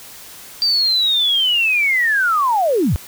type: linear sweep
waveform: sine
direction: down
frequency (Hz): 4699 to 55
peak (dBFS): -13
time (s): 0.62-2.96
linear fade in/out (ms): 0
effects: white hiss -38 dBFS RMS until 3.07 s